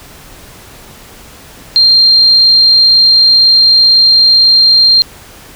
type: tone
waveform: sine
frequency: 4186 Hz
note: C8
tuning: in tune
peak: -3 dBFS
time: 1.76-5.02 s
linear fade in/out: 0 ms
effects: pink hiss -35 dBFS RMS until 5.55 s